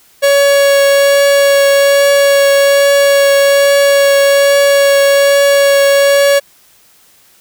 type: tone with vibrato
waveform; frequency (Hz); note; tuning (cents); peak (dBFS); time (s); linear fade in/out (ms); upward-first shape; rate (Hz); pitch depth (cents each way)
45% pulse; 560; C#5; +18; -6; 0.22-6.4; 20; triangle; 1.2; 9
effects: white hiss -47 dBFS RMS until 7.4 s